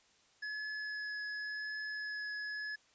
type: tone with vibrato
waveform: square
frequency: 1701 Hz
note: G#6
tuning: 41 cents sharp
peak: -39 dBFS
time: 0.42-2.76 s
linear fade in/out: 10 ms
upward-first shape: triangle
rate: 0.91 Hz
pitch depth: 10 cents each way
effects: white hiss -68 dBFS RMS until 2.94 s + resampled to 16000 Hz